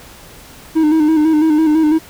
triangle tone with vibrato, 311.1 Hz, D#4, in tune, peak -7 dBFS, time 0.75-1.99 s, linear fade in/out 20 ms, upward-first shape square, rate 6 Hz, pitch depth 47 cents each way, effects pink hiss -39 dBFS RMS until 2.09 s

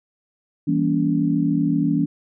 sine chord, E diminished seventh, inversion none, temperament just, 164.81 / 197.78 / 237.3 / 284.8 Hz, E3 / G3 / Bb3 / Db4, 0 / +16 / +31 / +47 cents, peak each -22 / -26 / -24 / -20 dBFS, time 0.67-2.06 s, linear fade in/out 10 ms, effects none

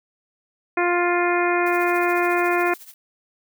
harmonic tone, 350.9 Hz, F4, 8 cents sharp, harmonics 1 / 2 / 3 / 4 / 5 / 6 / 7, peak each -21 / -24 / -26 / -27 / -28 / -29 / -29 dBFS, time 0.77-2.74 s, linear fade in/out 5 ms
blue noise with tremolo, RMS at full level -40 dBFS, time 1.66-2.94 s, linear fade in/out 2 ms, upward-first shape triangle, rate 14 Hz, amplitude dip 80%
effects none

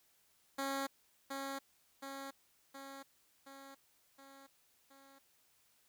10% pulse tone with echo, 273.3 Hz, C#4, 24 cents flat, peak -28 dBFS, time 0.58-0.87 s, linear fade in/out 10 ms, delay 720 ms, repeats 6, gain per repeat -4 dB, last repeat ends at 5.19 s, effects white hiss -72 dBFS RMS until 5.88 s

